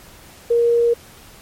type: tone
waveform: sine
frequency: 470.7 Hz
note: A#4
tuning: 17 cents sharp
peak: -12 dBFS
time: 0.5-0.94 s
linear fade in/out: 10 ms
effects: pink hiss -44 dBFS RMS until 1.41 s + MP3 64 kbps